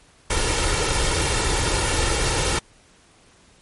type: noise with comb filter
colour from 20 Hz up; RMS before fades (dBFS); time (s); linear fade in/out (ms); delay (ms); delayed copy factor
pink; -21; 0.3-2.59; 5; 2.2; +0.6
effects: pink hiss -54 dBFS RMS until 3.61 s + MP3 48 kbps